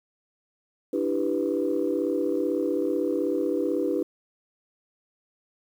sine chord, E minor seventh, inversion third, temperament equal, 293.7 / 329.6 / 392 / 493.9 Hz, D4 / E4 / G4 / B4, 0 / 0 / 0 / 0 cents, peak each -28 dBFS, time 0.93-4.03 s, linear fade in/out 5 ms, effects tanh soft clip ceiling -14 dBFS + 9-bit

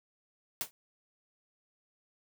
white noise with exponential decay, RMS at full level -30 dBFS, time 0.61-0.71 s, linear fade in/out 0 ms, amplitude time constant 21 ms, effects none

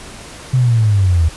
sine linear sweep, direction down, 130.7 to 77.78 Hz, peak -9 dBFS, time 0.53-1.29 s, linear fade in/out 10 ms, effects pink hiss -34 dBFS RMS until 1.36 s + resampled to 24000 Hz

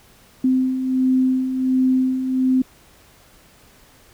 sine beating tone pair, 257.6 / 259 Hz, C4 / C4, -27 / -17 cents, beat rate 1.4 Hz, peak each -24 / -16 dBFS, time 0.44-2.62 s, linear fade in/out 5 ms, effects pink hiss -51 dBFS RMS until 4.13 s

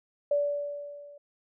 sine tone with level ramp, 578 Hz, D5, 28 cents flat, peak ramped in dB -21 to -47 dBFS, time 0.31-1.18 s, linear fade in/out 5 ms, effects none

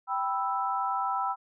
sine chord, E minor, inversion first, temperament equal, 784 / 987.8 / 1318.5 Hz, G5 / B5 / E6, 0 / 0 / 0 cents, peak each -31 dBFS, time 0.07-1.36 s, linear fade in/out 50 ms, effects none

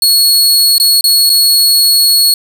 sawtooth tone with dropouts, 4348 Hz, C#8, 34 cents flat, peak -3 dBFS, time 0.02-2.34 s, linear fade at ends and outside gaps 2 ms, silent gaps 0.782-0.799 / 1.01-1.04 / 1.295-1.299 s, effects none

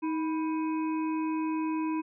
harmonic tone with a mistuned harmonic, 315 Hz, D#4, 21 cents sharp, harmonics 1 / 3 / 5 / 7 / 8, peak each -28 / -36 / -52 / -53 / -45 dBFS, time 0.02-2.02 s, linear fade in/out 20 ms, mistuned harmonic 3, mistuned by +75 cents, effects none

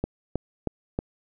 click train, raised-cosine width 2 ms, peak -12 dBFS, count 4, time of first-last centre 0.04-0.989 s, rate 3.16 Hz, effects none

